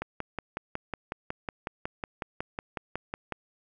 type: click train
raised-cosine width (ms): 0.5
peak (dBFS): -17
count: 19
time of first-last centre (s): 0.02-3.323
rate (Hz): 5.45
effects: none